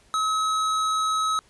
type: tone with hard clipping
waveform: sine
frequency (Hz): 1282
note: E6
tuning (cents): -49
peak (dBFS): -23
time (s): 0.14-1.39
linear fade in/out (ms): 0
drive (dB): 18
effects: pink hiss -58 dBFS RMS until 1.49 s + resampled to 24000 Hz